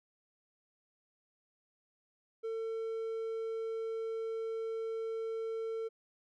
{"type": "tone", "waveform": "triangle", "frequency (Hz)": 450, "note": "A4", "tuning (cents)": 39, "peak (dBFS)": -33, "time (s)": [2.43, 5.89], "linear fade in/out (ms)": 20, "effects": []}